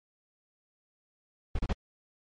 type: noise bursts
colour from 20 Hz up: brown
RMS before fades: -28 dBFS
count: 3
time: 1.55-1.73 s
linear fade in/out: 5 ms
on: 40 ms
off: 30 ms
effects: low-pass 5000 Hz 12 dB/octave + MP3 48 kbps